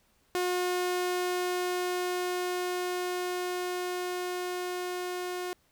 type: tone with level ramp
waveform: sawtooth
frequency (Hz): 360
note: F#4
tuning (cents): -47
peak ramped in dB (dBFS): -23 to -29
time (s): 0.35-5.53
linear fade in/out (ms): 0
effects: pink hiss -68 dBFS RMS until 5.71 s